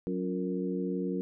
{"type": "harmonic tone with a mistuned harmonic", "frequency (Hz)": 92.5, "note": "F#2", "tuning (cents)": 0, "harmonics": [2, 3, 4, 5], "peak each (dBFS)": [-33, -35, -36, -37], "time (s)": [0.07, 1.21], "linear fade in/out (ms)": 0, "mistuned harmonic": 4, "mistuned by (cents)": -69, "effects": []}